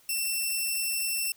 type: tone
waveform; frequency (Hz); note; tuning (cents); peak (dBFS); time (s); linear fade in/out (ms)
5% pulse; 2688; E7; +33; -18; 0.09-1.32; 2
effects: white hiss -60 dBFS RMS until 1.36 s